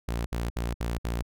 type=tone bursts; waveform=sawtooth; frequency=58.27 Hz; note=A#1; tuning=in tune; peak=-24 dBFS; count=5; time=0.08-1.224 s; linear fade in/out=5 ms; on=180 ms; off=61 ms; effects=none